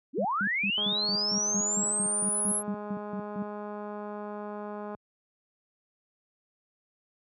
sine linear sweep, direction up, 216.4 to 11175 Hz, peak -26 dBFS, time 0.13-2.63 s, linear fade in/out 50 ms
sine tone bursts, 200 Hz, G3, 35 cents sharp, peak -30 dBFS, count 15, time 0.18-3.425 s, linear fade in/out 2 ms, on 67 ms, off 160 ms
click train, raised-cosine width 1 ms, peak -26 dBFS, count 868, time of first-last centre 0.78-4.948 s, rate 208 Hz
effects high-pass 80 Hz 12 dB/octave

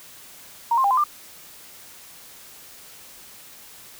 sine tone with pitch steps, 933 / 1057 / 801 / 1025 / 1192 Hz, A#5 / C6 / G5 / C6 / D6, +1 / +17 / +37 / -36 / +25 cents, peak -16 dBFS, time 0.71-1.04 s, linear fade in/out 5 ms, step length 66 ms, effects white hiss -45 dBFS RMS until 3.99 s

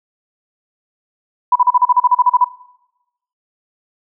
sine tone bursts, 987.8 Hz, B5, in tune, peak -7 dBFS, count 13, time 1.52-2.444 s, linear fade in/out 5 ms, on 36 ms, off 38 ms, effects noise-tail reverb RT60 0.9 s tail -20 dB re dry

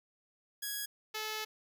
5% pulse tone pair in turn, 1661.2 / 432.4 Hz, G#6 / A4, 0 / -30 cents, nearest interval octave + major seventh, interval 2330 cents, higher first, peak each -25 dBFS, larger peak neither, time 0.62-0.86 / 1.14-1.45 s, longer second, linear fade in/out 10 ms, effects none

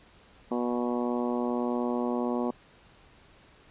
harmonic tone with a mistuned harmonic, 121.5 Hz, B2, 28 cents flat, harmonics 2 / 3 / 4 / 5 / 6 / 7 / 8 / 9, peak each -29 / -33 / -35 / -37 / -39 / -40 / -41 / -42 dBFS, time 0.51-2.51 s, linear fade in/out 5 ms, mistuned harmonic 9, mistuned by +16 cents, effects pink hiss -57 dBFS RMS until 3.7 s + resampled to 8000 Hz

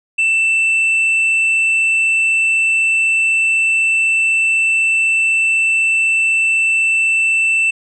triangle tone, 2664 Hz, E7, 18 cents sharp, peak -10 dBFS, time 0.18-7.71 s, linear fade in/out 10 ms, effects resampled to 24000 Hz

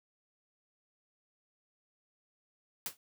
white noise with exponential decay, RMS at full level -33 dBFS, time 2.86-2.97 s, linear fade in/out 1 ms, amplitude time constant 23 ms, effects none

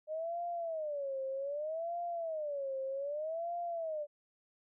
sine tone with vibrato, 608 Hz, D#5, 40 cents flat, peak -35 dBFS, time 0.07-4.07 s, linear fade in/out 50 ms, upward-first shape sine, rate 0.64 Hz, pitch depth 230 cents each way, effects none

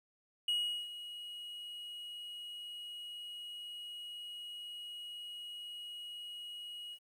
triangle tone with ADSR envelope, 2899 Hz, F#7, 36 cents flat, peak -28 dBFS, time 0.48-6.99 s, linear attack 4 ms, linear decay 390 ms, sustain -14 dB, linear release 63 ms, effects 11-bit

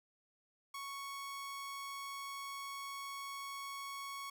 sawtooth tone, 1108.7 Hz, C#6, in tune, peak -39 dBFS, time 0.74-4.3 s, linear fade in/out 5 ms, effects none

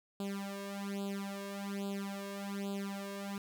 sawtooth tone with flanger, 198.7 Hz, G3, 24 cents sharp, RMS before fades -40 dBFS, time 0.2-3.38 s, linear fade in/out 2 ms, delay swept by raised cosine 0.25 to 1.85 ms, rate 1.2 Hz, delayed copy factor +1, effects 12-bit

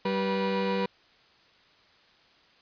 30% pulse tone pair together, 193.27 / 487 Hz, G3 / B4, -24 / -24 cents, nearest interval octave + major third, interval 1600 cents, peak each -26 dBFS, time 0.05-0.86 s, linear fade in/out 5 ms, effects white hiss -60 dBFS RMS until 2.61 s + resampled to 11025 Hz

